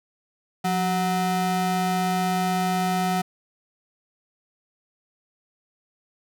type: ring-modulated tone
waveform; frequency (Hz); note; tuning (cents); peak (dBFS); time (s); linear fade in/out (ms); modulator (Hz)
square; 278.7; C#4; +9; -19; 0.64-3.22; 10; 458
effects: none